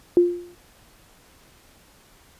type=tone with exponential decay; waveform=sine; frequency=350.5 Hz; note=F4; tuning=6 cents sharp; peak=-9 dBFS; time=0.17-0.55 s; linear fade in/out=1 ms; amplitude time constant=82 ms; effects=pink hiss -54 dBFS RMS until 2.39 s + resampled to 32000 Hz